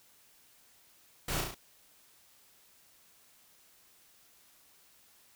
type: noise with echo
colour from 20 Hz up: pink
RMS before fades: -35 dBFS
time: 1.28-1.41 s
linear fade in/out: 5 ms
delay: 34 ms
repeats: 4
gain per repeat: -3 dB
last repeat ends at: 1.546 s
effects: white hiss -63 dBFS RMS until 5.35 s